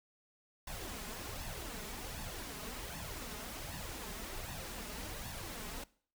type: noise with flanger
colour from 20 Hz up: pink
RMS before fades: -44 dBFS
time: 0.67-5.84 s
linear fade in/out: 5 ms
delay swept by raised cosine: 1.1 to 4.8 ms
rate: 1.3 Hz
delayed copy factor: +0.6
effects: noise-tail reverb RT60 0.5 s tail -21 dB re dry